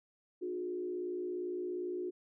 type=tone with frequency modulation; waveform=sine; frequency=360 Hz; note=F#4; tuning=47 cents flat; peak=-35 dBFS; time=0.41-2.11 s; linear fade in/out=20 ms; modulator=57.4 Hz; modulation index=0.67; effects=none